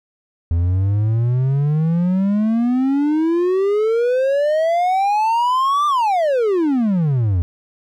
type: exponential two-way sweep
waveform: triangle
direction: up then down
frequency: 82.41 to 1199 to 82.41 Hz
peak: -12 dBFS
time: 0.51-7.42 s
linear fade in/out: 0 ms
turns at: 5.87 s
effects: none